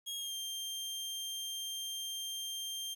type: tone with pitch glide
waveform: sawtooth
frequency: 3272 to 3179 Hz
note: G#7 to G7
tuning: -26 to +24 cents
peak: -35 dBFS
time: 0.06-2.95 s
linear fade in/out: 20 ms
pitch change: -50 cents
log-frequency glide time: 0.17-0.34 s
effects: 11-bit